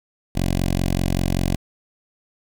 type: tone with notch filter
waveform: 10% pulse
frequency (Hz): 45.18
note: F#1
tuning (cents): -40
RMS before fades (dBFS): -21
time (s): 0.35-1.56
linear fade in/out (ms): 10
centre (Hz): 1300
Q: 1
effects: 8-bit